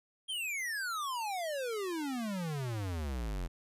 square exponential sweep, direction down, 3257 to 40.92 Hz, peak -35 dBFS, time 0.28-3.48 s, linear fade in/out 20 ms, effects resampled to 32000 Hz

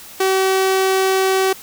sawtooth tone, 381.2 Hz, G4, 48 cents flat, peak -10 dBFS, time 0.2-1.53 s, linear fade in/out 5 ms, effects white hiss -38 dBFS RMS until 1.62 s

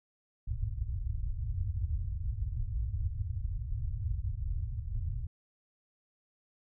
white low-pass noise, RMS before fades -34 dBFS, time 0.47-5.27 s, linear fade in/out 5 ms, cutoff 110 Hz, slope 48 dB/octave, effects none

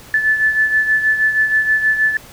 sine beating tone pair, 1742 / 1748.3 Hz, A6 / A6, -18 / -12 cents, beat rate 6.3 Hz, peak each -13 / -20 dBFS, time 0.14-2.17 s, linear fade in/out 2 ms, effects pink hiss -40 dBFS RMS until 2.32 s

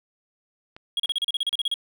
clicks, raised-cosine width 0.3 ms, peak -26 dBFS, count 4, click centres 0.765 / 1.048 / 1.093 / 1.529 s
triangle tone bursts, 3298 Hz, G#7, 13 cents flat, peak -20 dBFS, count 13, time 0.97-1.741 s, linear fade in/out 2 ms, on 27 ms, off 35 ms
effects none

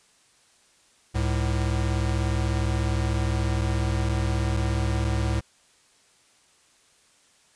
square tone pair together, 68.1 / 107.91 Hz, C#2 / A2, -30 / -33 cents, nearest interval minor sixth, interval 797 cents, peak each -26 dBFS, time 1.14-5.41 s, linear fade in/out 20 ms, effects white hiss -60 dBFS RMS until 7.55 s + resampled to 22050 Hz

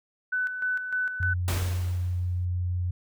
sine tone with tremolo, 1500 Hz, F#6, 23 cents sharp, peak -24 dBFS, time 0.32-1.34 s, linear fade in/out 10 ms, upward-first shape square, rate 3.3 Hz, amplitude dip 55%
sine tone, 89.4 Hz, F2, 41 cents sharp, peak -25 dBFS, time 1.2-2.91 s, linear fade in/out 5 ms
pink noise with exponential decay, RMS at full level -30 dBFS, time 1.48-2.45 s, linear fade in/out 0 ms, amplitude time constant 210 ms
effects none

